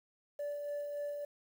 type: tone with tremolo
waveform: sine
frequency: 581 Hz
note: D5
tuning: 19 cents flat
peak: -33 dBFS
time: 0.39-1.25 s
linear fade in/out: 5 ms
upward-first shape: sine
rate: 3.5 Hz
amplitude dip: 40%
effects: tanh soft clip ceiling -34 dBFS + 10-bit